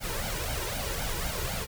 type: noise with flanger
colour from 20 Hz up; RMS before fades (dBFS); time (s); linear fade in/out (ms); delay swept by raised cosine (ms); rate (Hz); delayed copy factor
pink; -32; 0-1.67; 50; 1.3 to 2.13; 3.9; +0.7
effects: none